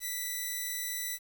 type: tone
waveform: 5% pulse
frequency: 1975.5 Hz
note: B6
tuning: in tune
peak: -23 dBFS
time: 0-1.19 s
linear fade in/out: 50 ms
effects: 9-bit